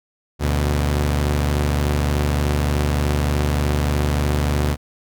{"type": "tone pair together", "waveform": "sawtooth", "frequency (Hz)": [73.42, 123.47], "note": ["D2", "B2"], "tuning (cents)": [0, 0], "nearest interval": "major sixth", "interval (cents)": 900, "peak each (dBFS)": [-14, -20], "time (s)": [0.39, 4.77], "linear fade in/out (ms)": 50, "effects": []}